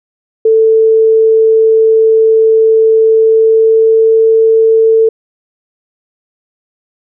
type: tone with pitch glide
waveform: sine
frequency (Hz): 443.8 to 446.6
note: A4 to A4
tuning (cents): +15 to +26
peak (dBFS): -4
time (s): 0.45-5.09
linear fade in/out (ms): 5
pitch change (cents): +11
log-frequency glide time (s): 3.05-4.23
effects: none